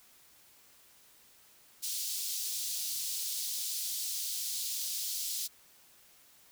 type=high-pass noise; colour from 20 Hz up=pink; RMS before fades=-36 dBFS; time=1.82-5.48 s; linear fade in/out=20 ms; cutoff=4000 Hz; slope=24 dB/octave; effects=white hiss -61 dBFS RMS until 6.51 s